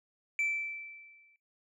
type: tone with exponential decay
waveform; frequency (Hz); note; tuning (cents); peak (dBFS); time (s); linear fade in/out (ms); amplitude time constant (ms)
sine; 2328; D7; -16; -24; 0.39-1.36; 1; 210
effects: noise-tail reverb RT60 0.3 s tail -22 dB re dry + tanh soft clip ceiling -26 dBFS